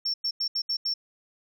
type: tone bursts at uneven times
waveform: sine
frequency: 5440 Hz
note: F8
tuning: 46 cents flat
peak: -23 dBFS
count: 6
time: 0.05-0.14 / 0.24-0.31 / 0.4-0.48 / 0.55-0.62 / 0.69-0.77 / 0.85-0.94 s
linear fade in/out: 10 ms
effects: tanh soft clip ceiling -22 dBFS